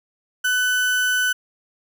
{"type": "tone", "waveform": "35% pulse", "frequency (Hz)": 1500, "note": "F#6", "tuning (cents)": 23, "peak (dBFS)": -16, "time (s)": [0.44, 1.33], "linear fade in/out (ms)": 10, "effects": []}